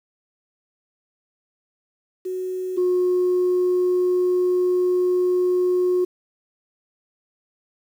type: tone pair in turn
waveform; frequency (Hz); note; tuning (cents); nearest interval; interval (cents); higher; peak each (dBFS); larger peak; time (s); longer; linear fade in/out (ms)
sine; 370 / 362; F#4 / F#4; 0 / -38; unison; 38; first; -24 / -15; second; 2.25-2.77 / 2.77-6.05; second; 10
effects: tanh soft clip ceiling -14 dBFS + 8-bit